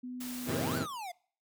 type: tone with pitch glide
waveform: sine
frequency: 250 to 247.8 Hz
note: B3 to B3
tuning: +21 to +6 cents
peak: -38 dBFS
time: 0.03-0.83 s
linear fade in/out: 10 ms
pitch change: -15 cents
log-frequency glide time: 0.15-0.52 s
type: noise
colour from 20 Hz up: white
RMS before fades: -44 dBFS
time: 0.2-0.79 s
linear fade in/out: 10 ms
type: chord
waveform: 15% pulse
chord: F# diminished seventh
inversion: none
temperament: just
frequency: 92.5 / 111 / 133.2 / 159.84 Hz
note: F#2 / A2 / C3 / Eb3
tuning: 0 / +16 / +31 / +47 cents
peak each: -34 / -34 / -31 / -30 dBFS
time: 0.45-0.87 s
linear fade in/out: 50 ms
type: exponential two-way sweep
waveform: square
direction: up then down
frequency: 324.8 to 1540 to 677 Hz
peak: -39 dBFS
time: 0.49-1.12 s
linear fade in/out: 10 ms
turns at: 0.77 s
effects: noise-tail reverb RT60 0.5 s tail -25 dB re dry